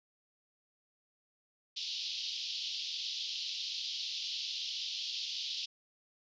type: band-pass noise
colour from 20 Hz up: pink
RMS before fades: -39 dBFS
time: 1.76-5.66 s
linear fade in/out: 10 ms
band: 3000 to 5300 Hz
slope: 48 dB/octave
effects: resampled to 16000 Hz